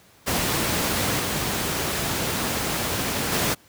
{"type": "noise with level steps", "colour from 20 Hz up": "pink", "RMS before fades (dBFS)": [-23, -25, -22], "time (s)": [0.26, 3.55], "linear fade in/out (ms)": 20, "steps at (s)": [1.19, 3.32], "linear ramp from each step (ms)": 2, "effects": ["pink hiss -54 dBFS RMS until 3.68 s", "high-pass 80 Hz 12 dB/octave"]}